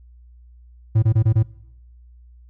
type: tone bursts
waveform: triangle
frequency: 110 Hz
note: A2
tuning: in tune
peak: -10 dBFS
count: 5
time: 0.95-1.43 s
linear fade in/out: 10 ms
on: 76 ms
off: 25 ms
effects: noise-tail reverb RT60 0.9 s tail -23 dB re dry + added 60 Hz sine -44 dBFS peak until 2.49 s